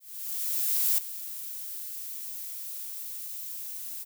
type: noise with ADSR envelope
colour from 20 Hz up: violet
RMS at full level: -24 dBFS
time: 0-4.05 s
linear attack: 980 ms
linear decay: 7 ms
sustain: -14 dB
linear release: 30 ms
effects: none

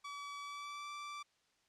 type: tone with pitch glide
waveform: sawtooth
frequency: 1144 to 1168.7 Hz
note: D6 to D6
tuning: -46 to -9 cents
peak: -40 dBFS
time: 0.04-1.23 s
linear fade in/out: 10 ms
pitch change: +37 cents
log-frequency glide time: 0.4-0.91 s
effects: white hiss -75 dBFS RMS until 1.68 s + low-pass 6000 Hz 12 dB/octave

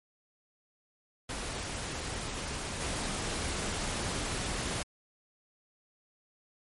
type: noise with level steps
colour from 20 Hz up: pink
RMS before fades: -37 / -34 dBFS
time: 1.29-4.83 s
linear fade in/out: 5 ms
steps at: 2.8 s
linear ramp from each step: 2 ms
effects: MP3 48 kbps

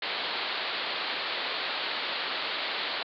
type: low-pass noise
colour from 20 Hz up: white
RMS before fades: -32 dBFS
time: 0.02-3.03 s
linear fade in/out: 5 ms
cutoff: 4500 Hz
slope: 96 dB/octave
effects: high-pass 400 Hz 12 dB/octave

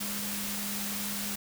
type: tone in noise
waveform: sine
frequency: 204 Hz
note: G#3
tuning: 31 cents flat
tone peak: -38 dBFS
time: 0-1.36 s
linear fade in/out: 10 ms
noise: white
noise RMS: -35 dBFS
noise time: 0-1.36 s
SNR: -6 dB
effects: none

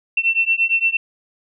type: beating tone pair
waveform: sine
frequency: 2693 / 2701.7 Hz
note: E7 / E7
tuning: +36 / +42 cents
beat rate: 8.7 Hz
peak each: -18 dBFS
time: 0.17-0.97 s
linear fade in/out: 5 ms
effects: none

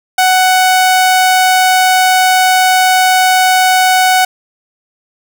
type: tone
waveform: sawtooth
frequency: 744 Hz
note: F#5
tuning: 9 cents sharp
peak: -3 dBFS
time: 0.18-4.25 s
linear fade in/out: 5 ms
effects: none

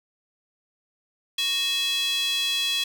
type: tone with high-pass filter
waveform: square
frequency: 370 Hz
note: F#4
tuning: in tune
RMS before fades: -25 dBFS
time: 1.38-2.84 s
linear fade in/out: 5 ms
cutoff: 3200 Hz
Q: 5.2
effects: none

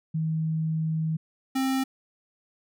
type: tone pair in turn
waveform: sine / square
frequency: 159.2 / 264.9 Hz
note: D#3 / C4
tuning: +40 / +22 cents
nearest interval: major sixth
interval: 882 cents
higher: second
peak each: -24 dBFS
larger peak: neither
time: 0.14-1.17 / 1.55-1.84 s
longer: first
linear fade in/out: 10 ms
effects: none

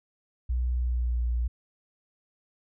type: tone with pitch glide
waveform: sine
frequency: 61.4 to 59.65 Hz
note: B1 to A#1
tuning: -9 to +41 cents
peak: -24 dBFS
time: 0.49-1.48 s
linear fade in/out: 10 ms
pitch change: -50 cents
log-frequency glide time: 0.78-1.23 s
effects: none

